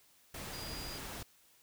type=tone in noise; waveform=sine; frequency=4850 Hz; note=D#8; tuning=45 cents flat; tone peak=-46 dBFS; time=0.53-0.98 s; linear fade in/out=5 ms; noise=pink; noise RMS=-44 dBFS; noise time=0.34-1.23 s; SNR=-5 dB; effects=white hiss -66 dBFS RMS until 1.62 s